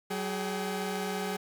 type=tone cluster; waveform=sawtooth; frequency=188.6 / 417.5 / 769 Hz; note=F#3 / G#4 / G5; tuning=+33 / +9 / -33 cents; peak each=-31 / -31 / -35 dBFS; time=0.1-1.37 s; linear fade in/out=10 ms; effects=none